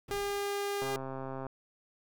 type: noise with exponential decay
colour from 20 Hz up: brown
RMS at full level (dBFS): -41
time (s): 0.08-0.68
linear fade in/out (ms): 5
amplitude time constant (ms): 130
type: tone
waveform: sawtooth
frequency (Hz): 403.5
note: G#4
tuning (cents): -50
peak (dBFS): -28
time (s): 0.11-0.96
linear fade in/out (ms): 0
type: click train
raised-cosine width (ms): 1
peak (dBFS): -26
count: 87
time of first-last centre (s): 0.82-1.467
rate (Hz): 133
effects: none